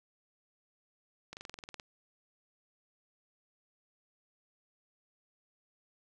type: slowing click train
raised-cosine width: 0.2 ms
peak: -27 dBFS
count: 11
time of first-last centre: 1.33-1.798 s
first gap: 39 ms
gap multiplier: 1.04
effects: none